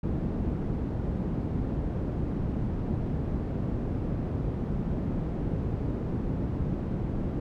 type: low-pass noise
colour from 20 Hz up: white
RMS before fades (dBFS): -30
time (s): 0.03-7.4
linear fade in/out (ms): 5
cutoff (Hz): 210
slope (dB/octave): 12
effects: none